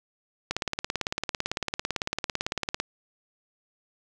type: click train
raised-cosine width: 0.2 ms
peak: -10 dBFS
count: 42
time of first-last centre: 0.51-2.801 s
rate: 17.9 Hz
effects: none